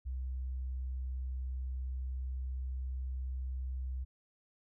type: tone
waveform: sine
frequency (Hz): 64.3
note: C2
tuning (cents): -30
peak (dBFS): -35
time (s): 0.05-4.05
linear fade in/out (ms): 20
effects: none